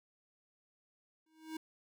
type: tone with exponential growth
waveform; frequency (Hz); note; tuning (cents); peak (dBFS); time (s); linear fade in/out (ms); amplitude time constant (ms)
square; 317.2; D#4; +33; -38; 1.26-1.57; 5; 66
effects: none